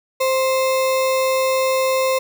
sine tone with sample-and-hold, 524 Hz, C5, 2 cents sharp, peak -15 dBFS, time 0.2-2.19 s, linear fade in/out 10 ms, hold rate 1575 Hz, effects none

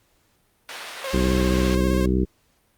white band-pass noise, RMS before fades -35 dBFS, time 0.69-1.75 s, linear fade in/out 0 ms, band 490 to 3900 Hz, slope 12 dB/octave
sawtooth tone with vibrato, 534 Hz, C5, 35 cents sharp, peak -24 dBFS, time 1.04-2.06 s, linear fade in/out 5 ms, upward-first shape square, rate 15 Hz, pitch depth 32 cents each way
harmonic tone, 63.5 Hz, B1, 49 cents sharp, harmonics 1 / 2 / 3 / 4 / 5 / 6 / 7, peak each -22 / -30 / -23 / -30 / -26 / -26 / -35 dBFS, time 1.13-2.25 s, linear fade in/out 10 ms
effects pink hiss -64 dBFS RMS until 2.77 s + Opus 48 kbps

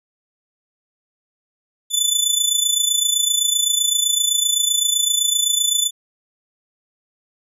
20% pulse tone with amplitude modulation, 3500 Hz, A7, 10 cents flat, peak -7 dBFS, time 1.9-5.91 s, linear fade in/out 50 ms, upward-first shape sine, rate 27.8 Hz, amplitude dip 70%, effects none

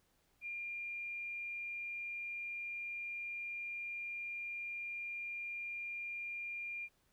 sine tone, 2400 Hz, D7, 37 cents sharp, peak -40 dBFS, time 0.41-6.89 s, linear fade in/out 50 ms, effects pink hiss -75 dBFS RMS until 7.12 s

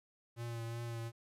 square tone with vibrato, 116.54 Hz, A#2, in tune, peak -40 dBFS, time 0.36-1.12 s, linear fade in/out 50 ms, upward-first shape triangle, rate 2.7 Hz, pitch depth 28 cents each way, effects resampled to 32000 Hz + 12-bit

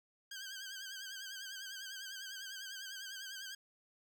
15% pulse tone with vibrato, 1574 Hz, G6, 7 cents sharp, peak -38 dBFS, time 0.31-3.55 s, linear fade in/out 5 ms, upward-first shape sine, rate 10 Hz, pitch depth 68 cents each way, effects none

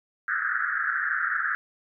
white band-pass noise, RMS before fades -27 dBFS, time 0.28-1.55 s, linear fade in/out 0 ms, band 1300 to 1800 Hz, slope 96 dB/octave, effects none

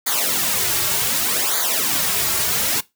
white noise with flanger, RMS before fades -20 dBFS, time 0.06-2.81 s, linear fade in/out 10 ms, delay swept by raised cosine 0.36 to 4.06 ms, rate 0.66 Hz, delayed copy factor -0.9, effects noise-tail reverb RT60 0.2 s tail -20 dB re dry

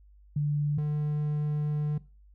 sine / triangle tone pair in turn, 146.83 / 149.31 Hz, D3 / D3, 0 / +29 cents, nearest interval unison, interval 29 cents, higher second, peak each -24 dBFS, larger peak neither, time 0.36-0.78 / 0.78-1.98 s, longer second, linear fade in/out 5 ms, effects noise-tail reverb RT60 0.3 s tail -18 dB re dry + added 50 Hz sine -53 dBFS peak until 2.34 s

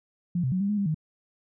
sine tone with pitch steps, 175.2 / 128.9 / 184.9 / 199.4 / 208.7 / 199.6 / 155.6 Hz, F3 / C3 / F#3 / G3 / G#3 / G3 / D#3, +6 / -26 / -1 / +30 / +9 / +32 / 0 cents, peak -23 dBFS, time 0.35-0.945 s, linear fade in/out 5 ms, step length 85 ms, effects none

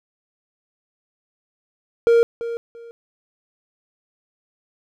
triangle tone with echo, 466.2 Hz, A#4, in tune, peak -9 dBFS, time 2.07-2.23 s, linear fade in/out 0 ms, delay 340 ms, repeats 2, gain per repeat -13 dB, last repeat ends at 2.91 s, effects none

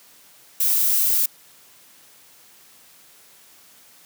violet noise, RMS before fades -19 dBFS, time 0.6-1.26 s, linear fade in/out 5 ms, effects white hiss -51 dBFS RMS until 4.05 s + high-pass 100 Hz 12 dB/octave

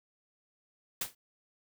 white noise with exponential decay, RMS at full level -29 dBFS, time 1.01-1.15 s, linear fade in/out 5 ms, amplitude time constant 29 ms, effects none

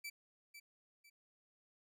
sawtooth tone with echo, 2319 Hz, D7, 22 cents flat, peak -40 dBFS, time 0.04-0.1 s, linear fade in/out 10 ms, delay 500 ms, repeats 2, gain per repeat -9 dB, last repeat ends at 1.1 s, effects none

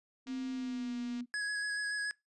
sine tone with pitch glide, 260.3 to 244.3 Hz, C4 to B3, -9 to -19 cents, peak -35 dBFS, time 0.26-1.26 s, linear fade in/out 50 ms, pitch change -110 cents, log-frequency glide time 0.52-0.96 s
click train, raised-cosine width 0.2 ms, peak -36 dBFS, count 222, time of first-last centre 0.27-1.206 s, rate 236 Hz
square tone with vibrato, 1673 Hz, G#6, 12 cents sharp, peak -34 dBFS, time 1.34-2.11 s, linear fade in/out 0 ms, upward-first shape square, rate 7 Hz, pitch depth 12 cents each way
effects noise-tail reverb RT60 0.2 s tail -24 dB re dry + resampled to 24000 Hz

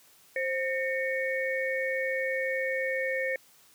sine tone cluster, 526 / 1824 / 2223 Hz, C5 / A#6 / C#7, +9 / -38 / +4 cents, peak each -30 / -32 / -34 dBFS, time 0.36-3.36 s, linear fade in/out 2 ms, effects white hiss -59 dBFS RMS until 3.74 s + high-pass 80 Hz 12 dB/octave

